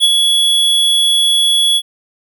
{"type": "tone with ADSR envelope", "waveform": "square", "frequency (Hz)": 3375, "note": "G#7", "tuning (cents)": 27, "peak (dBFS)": -6, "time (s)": [0, 1.82], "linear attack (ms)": 39, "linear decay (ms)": 35, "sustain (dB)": -4, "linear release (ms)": 54, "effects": []}